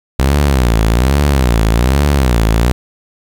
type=tone with vibrato; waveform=sawtooth; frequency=62.9 Hz; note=B1; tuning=32 cents sharp; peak=-5 dBFS; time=0.19-2.72 s; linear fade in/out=0 ms; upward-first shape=sine; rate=1.2 Hz; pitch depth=250 cents each way; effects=7-bit